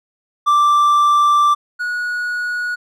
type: tone pair in turn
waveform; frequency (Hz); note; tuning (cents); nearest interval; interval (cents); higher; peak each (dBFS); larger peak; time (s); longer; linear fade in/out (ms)
triangle; 1174.7 / 1458; D6 / F#6; 0 / -26; major third; 374; second; -8 / -17; first; 0.46-1.55 / 1.79-2.76; first; 20
effects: none